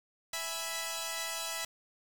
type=chord; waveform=5% pulse; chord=E major; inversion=none; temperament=equal; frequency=659.3 / 830.6 / 987.8 Hz; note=E5 / G#5 / B5; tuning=0 / 0 / 0 cents; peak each=-27 / -31 / -28 dBFS; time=0.33-1.65 s; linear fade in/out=5 ms; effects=8-bit